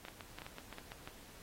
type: clicks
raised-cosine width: 0.3 ms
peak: -30 dBFS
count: 11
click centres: 0.051 / 0.084 / 0.208 / 0.386 / 0.419 / 0.465 / 0.584 / 0.727 / 0.784 / 0.919 / 1.075 s
effects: pink hiss -57 dBFS RMS until 1.42 s + AAC 48 kbps